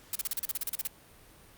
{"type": "noise bursts", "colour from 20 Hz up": "blue", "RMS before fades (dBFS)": -31, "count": 13, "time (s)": [0.13, 0.873], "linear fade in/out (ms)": 2, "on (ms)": 23, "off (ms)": 37, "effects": ["pink hiss -56 dBFS RMS until 1.57 s", "Opus 48 kbps"]}